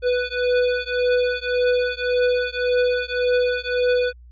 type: beating tone pair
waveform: square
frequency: 493.9 / 495.7 Hz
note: B4 / B4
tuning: 0 / +6 cents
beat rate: 1.8 Hz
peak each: -22 dBFS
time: 0.02-4.13 s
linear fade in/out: 50 ms
effects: added 60 Hz sine -42 dBFS peak until 4.31 s + resampled to 11025 Hz